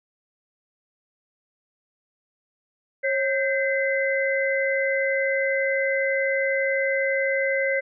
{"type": "tone cluster", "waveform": "sine", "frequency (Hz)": [544, 1567, 2043], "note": ["C#5", "G6", "C7"], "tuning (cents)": [-33, -1, -42], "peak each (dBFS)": [-23, -29, -25], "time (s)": [3.03, 7.81], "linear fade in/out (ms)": 20, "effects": []}